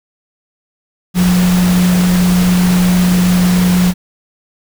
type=tone in noise; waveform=sine; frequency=180 Hz; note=F#3; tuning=47 cents flat; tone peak=-8 dBFS; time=1.14-3.94 s; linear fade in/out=50 ms; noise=pink; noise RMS=-20 dBFS; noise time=1.14-3.94 s; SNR=+9 dB; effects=none